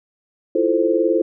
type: chord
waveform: sine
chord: F major seventh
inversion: third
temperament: equal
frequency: 329.6 / 349.2 / 440 / 523.3 Hz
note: E4 / F4 / A4 / C5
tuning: 0 / 0 / 0 / 0 cents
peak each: -20 dBFS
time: 0.55-1.22 s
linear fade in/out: 5 ms
effects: none